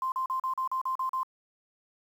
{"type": "tone bursts", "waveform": "sine", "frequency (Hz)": 1044, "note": "C6", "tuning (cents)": -4, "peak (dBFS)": -27, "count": 9, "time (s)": [0.02, 1.232], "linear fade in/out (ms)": 2, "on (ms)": 100, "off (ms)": 39, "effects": ["9-bit"]}